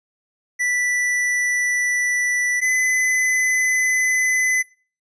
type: tone pair in turn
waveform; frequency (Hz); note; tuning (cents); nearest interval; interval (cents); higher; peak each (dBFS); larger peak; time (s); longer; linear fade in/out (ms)
square; 1972 / 2018; B6 / B6; -3 / +37; unison; 40; second; -19 / -17; second; 0.59-2.61 / 2.61-4.63; neither; 20
effects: noise-tail reverb RT60 0.4 s tail -22 dB re dry + resampled to 22050 Hz